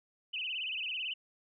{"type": "tone with vibrato", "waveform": "sine", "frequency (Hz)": 2774, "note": "F7", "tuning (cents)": -12, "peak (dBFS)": -34, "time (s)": [0.33, 1.14], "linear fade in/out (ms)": 10, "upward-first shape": "sine", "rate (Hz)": 18, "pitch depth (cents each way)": 180, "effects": []}